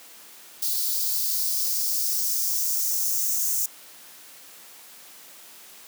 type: noise with high-pass filter sweep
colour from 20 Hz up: violet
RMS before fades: -25 dBFS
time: 0.62-3.66 s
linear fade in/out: 5 ms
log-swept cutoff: 4300 to 6500 Hz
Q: 3.1
effects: white hiss -47 dBFS RMS until 5.87 s + high-pass 200 Hz 12 dB/octave